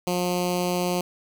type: tone with notch filter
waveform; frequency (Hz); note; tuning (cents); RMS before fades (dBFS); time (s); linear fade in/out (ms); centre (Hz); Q
10% pulse; 178.4; F3; +37; -25; 0.07-1.01; 2; 1500; 0.88
effects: 8-bit